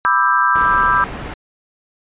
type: chord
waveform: sine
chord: E minor seventh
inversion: second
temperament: just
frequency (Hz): 988.9 / 1186.7 / 1318.5 / 1582.2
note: B5 / D6 / E6 / G6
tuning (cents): +2 / +18 / 0 / +16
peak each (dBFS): -17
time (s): 0.05-1.04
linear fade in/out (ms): 0
type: low-pass noise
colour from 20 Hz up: pink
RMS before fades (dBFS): -28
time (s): 0.55-1.34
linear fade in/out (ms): 5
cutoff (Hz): 2200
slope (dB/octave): 12
effects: resampled to 8000 Hz